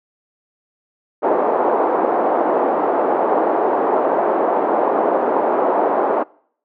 white band-pass noise, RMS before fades -17 dBFS, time 1.22-6.24 s, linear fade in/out 20 ms, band 310 to 880 Hz, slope 24 dB/octave, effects noise-tail reverb RT60 0.6 s tail -25 dB re dry

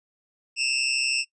25% pulse tone pair together, 2603 / 2735 Hz, E7 / F7, -22 / -37 cents, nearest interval minor second, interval 85 cents, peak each -22 / -21 dBFS, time 0.56-1.25 s, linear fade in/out 50 ms, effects noise-tail reverb RT60 0.1 s tail -19 dB re dry + resampled to 22050 Hz

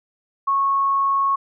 sine tone, 1100 Hz, C#6, 14 cents flat, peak -16 dBFS, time 0.47-1.36 s, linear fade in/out 10 ms, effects none

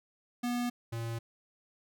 square tone pair in turn, 242.9 / 115.36 Hz, B3 / A#2, -29 / -18 cents, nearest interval octave + minor second, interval 1289 cents, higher first, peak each -31 / -35 dBFS, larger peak first, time 0.43-0.7 / 0.92-1.19 s, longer neither, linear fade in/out 10 ms, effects none

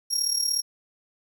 30% pulse tone with amplitude modulation, 5588 Hz, F8, in tune, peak -16 dBFS, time 0.1-0.62 s, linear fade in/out 20 ms, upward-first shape sine, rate 36.8 Hz, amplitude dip 70%, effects none

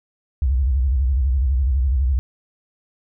sine tone with vibrato, 65.6 Hz, C2, 5 cents sharp, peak -15 dBFS, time 0.42-2.19 s, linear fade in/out 0 ms, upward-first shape square, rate 12 Hz, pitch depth 140 cents each way, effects none

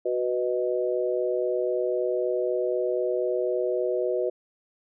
sine chord, B major, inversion second, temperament equal, 370 / 493.9 / 622.3 Hz, F#4 / B4 / D#5, 0 / 0 / 0 cents, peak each -27 / -27 / -29 dBFS, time 0.05-4.3 s, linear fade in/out 10 ms, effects none

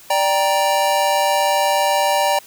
square chord, G minor, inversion second, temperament just, 588 / 784 / 940.8 Hz, D5 / G5 / Bb5, +2 / 0 / +16 cents, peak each -20 / -20 / -20 dBFS, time 0.1-2.39 s, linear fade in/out 5 ms, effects white hiss -44 dBFS RMS until 2.46 s

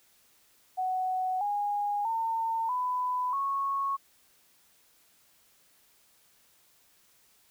sine tone with pitch steps, 744 / 820.8 / 905.5 / 998.9 / 1101.9 Hz, F#5 / G#5 / A5 / B5 / C#6, +9 / -21 / +49 / +19 / -11 cents, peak -27 dBFS, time 0.77-3.97 s, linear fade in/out 20 ms, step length 640 ms, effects white hiss -64 dBFS RMS until 7.5 s

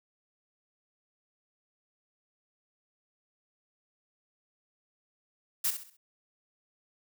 blue noise with echo, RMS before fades -28 dBFS, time 5.64-5.71 s, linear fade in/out 10 ms, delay 65 ms, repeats 4, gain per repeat -9 dB, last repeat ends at 5.97 s, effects none

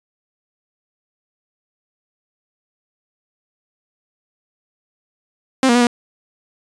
sawtooth tone with pitch steps, 263.3 / 237.5 / 244.1 / 239.8 Hz, C4 / A#3 / B3 / A#3, +11 / +33 / -20 / +49 cents, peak -7 dBFS, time 5.63-5.87 s, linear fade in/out 2 ms, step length 60 ms, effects resampled to 22050 Hz

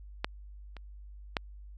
clicks, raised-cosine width 0.3 ms, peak -13 / -30 / -12 dBFS, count 3, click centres 0.245 / 0.767 / 1.368 s, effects added 50 Hz sine -45 dBFS peak until 1.77 s

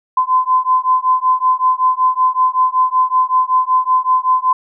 sine beating tone pair, 1021 / 1026.3 Hz, C6 / C6, -43 / -34 cents, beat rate 5.3 Hz, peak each -14 dBFS, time 0.17-4.53 s, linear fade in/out 5 ms, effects none

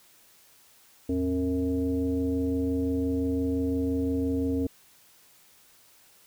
sine tone with frequency modulation, 270.6 Hz, C#4, 42 cents flat, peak -24 dBFS, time 1.09-4.67 s, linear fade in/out 5 ms, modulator 189 Hz, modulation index 0.88, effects white hiss -58 dBFS RMS until 6.26 s

